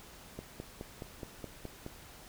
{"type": "click train", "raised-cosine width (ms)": 2, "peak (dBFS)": -27, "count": 8, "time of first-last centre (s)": [0.39, 1.864], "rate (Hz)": 4.75, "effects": ["pink hiss -53 dBFS RMS until 2.28 s"]}